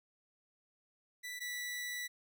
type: tone pair in turn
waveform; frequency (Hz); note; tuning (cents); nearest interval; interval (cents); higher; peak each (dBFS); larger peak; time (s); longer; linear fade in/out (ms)
sawtooth; 1975.5 / 1964.1; B6 / B6; 0 / -10; unison; 10; first; -38 / -35; second; 1.23-1.4 / 1.4-2.08; second; 20
effects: none